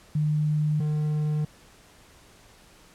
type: tone pair in turn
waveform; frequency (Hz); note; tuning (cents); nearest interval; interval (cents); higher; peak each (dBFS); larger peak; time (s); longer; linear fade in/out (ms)
sine / triangle; 151.5 / 151.5; D#3 / D#3; -46 / -46; unison; 0; neither; -21; neither; 0.15-0.8 / 0.8-1.45; neither; 5
effects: pink hiss -54 dBFS RMS until 2.94 s + low-pass 11000 Hz 12 dB/octave